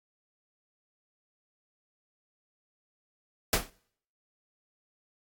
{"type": "noise with exponential decay", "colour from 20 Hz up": "pink", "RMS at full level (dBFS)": -19, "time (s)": [3.53, 3.7], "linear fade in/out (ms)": 2, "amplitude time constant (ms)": 36, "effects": ["noise-tail reverb RT60 0.6 s tail -24 dB re dry", "AAC 64 kbps"]}